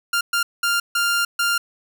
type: tone bursts at uneven times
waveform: sawtooth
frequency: 1396.9 Hz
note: F6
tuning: in tune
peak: -14 dBFS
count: 5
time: 0.13-0.21 / 0.33-0.43 / 0.63-0.8 / 0.95-1.25 / 1.39-1.58 s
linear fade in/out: 5 ms
effects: none